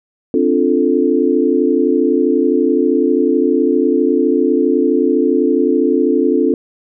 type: chord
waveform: sine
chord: D minor seventh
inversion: third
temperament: equal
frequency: 261.6 / 293.7 / 349.2 / 440 Hz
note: C4 / D4 / F4 / A4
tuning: 0 / 0 / 0 / 0 cents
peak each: -16 dBFS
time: 0.34-6.54 s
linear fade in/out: 2 ms
effects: none